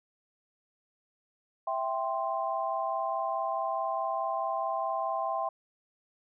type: chord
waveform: sine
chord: C major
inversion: first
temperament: equal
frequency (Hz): 659.3 / 784 / 1046.5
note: E5 / G5 / C6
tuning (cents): 0 / 0 / 0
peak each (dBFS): -33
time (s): 1.67-5.49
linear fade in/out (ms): 5
effects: none